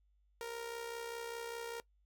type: tone with amplitude modulation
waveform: sawtooth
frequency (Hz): 466.2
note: A#4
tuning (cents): 0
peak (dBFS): -35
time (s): 0.41-1.8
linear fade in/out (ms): 0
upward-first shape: sine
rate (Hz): 65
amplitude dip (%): 50
effects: noise-tail reverb RT60 0.1 s tail -20 dB re dry + added 50 Hz sine -69 dBFS peak until 2.05 s